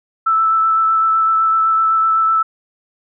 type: tone with vibrato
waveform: sine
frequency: 1318.5 Hz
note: E6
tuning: in tune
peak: -11 dBFS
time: 0.26-2.43 s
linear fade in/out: 10 ms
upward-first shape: sine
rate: 7.9 Hz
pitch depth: 12 cents each way
effects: none